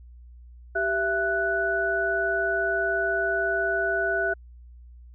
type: tone cluster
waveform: sine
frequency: 389.5 / 668 / 1482 Hz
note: G4 / E5 / F#6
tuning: -11 / +23 / +2 cents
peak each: -29 / -27 / -25 dBFS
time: 0.75-4.34 s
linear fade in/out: 10 ms
effects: added 60 Hz sine -44 dBFS peak until 5.14 s